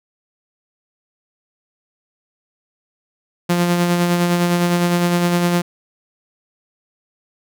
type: tone with tremolo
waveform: sawtooth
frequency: 174.61 Hz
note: F3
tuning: in tune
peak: -9 dBFS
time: 3.49-5.62 s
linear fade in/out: 10 ms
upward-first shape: sine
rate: 9.8 Hz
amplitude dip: 35%
effects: none